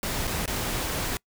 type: noise with dropouts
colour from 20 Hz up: pink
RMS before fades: -29 dBFS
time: 0.03-1.17 s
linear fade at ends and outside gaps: 1 ms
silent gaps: 0.271-0.275 / 0.458-0.477 s
effects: noise-tail reverb RT60 0.1 s tail -25 dB re dry